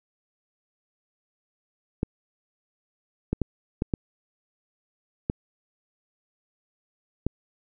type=clicks; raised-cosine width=3 ms; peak=-11 dBFS; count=7; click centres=2.031 / 3.33 / 3.417 / 3.821 / 3.938 / 5.299 / 7.266 s; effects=none